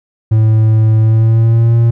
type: tone with pitch glide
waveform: triangle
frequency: 109.9 to 116.37 Hz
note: A2 to A#2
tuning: -2 to -3 cents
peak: -4 dBFS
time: 0.31-1.91 s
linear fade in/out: 10 ms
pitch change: +99 cents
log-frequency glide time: 0.99-1.76 s
effects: none